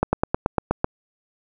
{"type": "slowing click train", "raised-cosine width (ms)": 1, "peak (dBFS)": -4, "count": 8, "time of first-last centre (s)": [0.03, 0.844], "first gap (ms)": 100, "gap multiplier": 1.05, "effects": []}